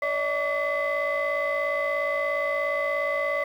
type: tone cluster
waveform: sine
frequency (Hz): 574 / 631 / 1143 / 2025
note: D5 / D#5 / D6 / B6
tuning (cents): -40 / +24 / -47 / +43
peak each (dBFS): -26 / -30 / -30 / -27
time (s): 0.02-3.44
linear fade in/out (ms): 5
effects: tanh soft clip ceiling -18 dBFS + 9-bit